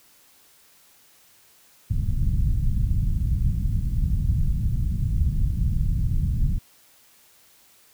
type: low-pass noise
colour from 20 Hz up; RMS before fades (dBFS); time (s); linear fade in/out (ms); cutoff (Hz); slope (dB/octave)
pink; -22; 1.9-6.59; 10; 150; 24
effects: white hiss -56 dBFS RMS until 7.93 s